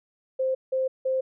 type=tone bursts; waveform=sine; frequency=523.3 Hz; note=C5; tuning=in tune; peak=-22 dBFS; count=3; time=0.39-1.21 s; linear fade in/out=10 ms; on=160 ms; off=170 ms; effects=none